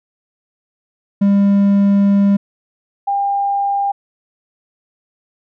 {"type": "tone pair in turn", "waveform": ["triangle", "sine"], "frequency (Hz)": [200, 800], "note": ["G3", "G5"], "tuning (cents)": [35, 35], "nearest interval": "2 octaves", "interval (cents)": 2400, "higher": "second", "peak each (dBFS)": [-7, -14], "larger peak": "first", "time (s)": [[1.21, 2.37], [3.07, 3.92]], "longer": "first", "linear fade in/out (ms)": 10, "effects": []}